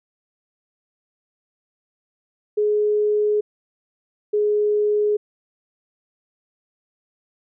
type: tone pair in turn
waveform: sine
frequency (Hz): 420 / 418.5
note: G#4 / G#4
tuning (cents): +19 / +13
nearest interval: unison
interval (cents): 6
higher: first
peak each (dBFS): -16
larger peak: neither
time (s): 2.57-3.41 / 4.33-5.17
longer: neither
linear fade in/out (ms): 10
effects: none